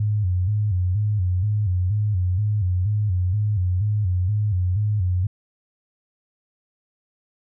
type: tone with vibrato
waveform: sine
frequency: 97.7 Hz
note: G2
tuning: 5 cents flat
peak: -18 dBFS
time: 0-5.27 s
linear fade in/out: 5 ms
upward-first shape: square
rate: 2.1 Hz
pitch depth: 130 cents each way
effects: none